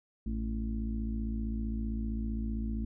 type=harmonic tone; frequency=55.4 Hz; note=A1; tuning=13 cents sharp; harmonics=1 / 2 / 4 / 5 / 6; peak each=-33 / -44 / -36 / -45 / -49 dBFS; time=0.26-2.85 s; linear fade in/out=5 ms; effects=none